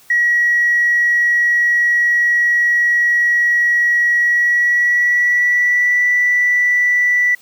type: tone with pitch glide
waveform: sine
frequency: 1915 to 1966.6 Hz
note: A#6 to B6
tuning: +46 to -8 cents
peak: -10 dBFS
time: 0.1-7.35 s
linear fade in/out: 5 ms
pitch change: +46 cents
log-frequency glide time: 4.16-6.06 s
effects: tanh soft clip ceiling -6 dBFS + white hiss -48 dBFS RMS until 7.41 s